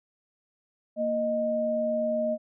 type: tone pair together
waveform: sine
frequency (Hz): 232.1 / 619.6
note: A#3 / D#5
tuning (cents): -7 / -7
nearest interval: octave + perfect fourth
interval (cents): 1700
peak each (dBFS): -31 / -25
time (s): 0.96-2.38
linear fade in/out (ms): 50
effects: none